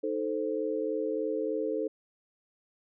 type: chord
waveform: sine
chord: A diminished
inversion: second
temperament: equal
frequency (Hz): 311.1 / 440 / 523.3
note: Eb4 / A4 / C5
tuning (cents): 0 / 0 / 0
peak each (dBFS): -34 / -31 / -34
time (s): 0.03-1.88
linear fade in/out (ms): 10
effects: none